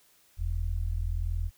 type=tone pair together; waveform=sine; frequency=41.22 / 82.4 Hz; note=E1 / E2; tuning=+1 / 0 cents; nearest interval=octave; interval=1199 cents; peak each=-29 / -31 dBFS; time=0.37-1.51 s; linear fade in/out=50 ms; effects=white hiss -63 dBFS RMS until 1.57 s